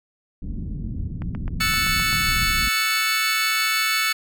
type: low-pass noise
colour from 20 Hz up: pink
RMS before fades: -28 dBFS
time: 0.42-2.69 s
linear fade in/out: 5 ms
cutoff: 230 Hz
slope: 24 dB/octave
type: click train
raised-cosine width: 0.5 ms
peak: -22 dBFS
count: 8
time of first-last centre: 1.22-2.128 s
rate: 7.71 Hz
type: chord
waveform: 25% pulse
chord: F# minor seventh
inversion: third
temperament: equal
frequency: 1318.5 / 1480 / 1760 / 2217 Hz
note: E6 / F#6 / A6 / C#7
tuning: 0 / 0 / 0 / 0 cents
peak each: -21 / -25 / -23 / -19 dBFS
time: 1.6-4.13 s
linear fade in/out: 10 ms
effects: none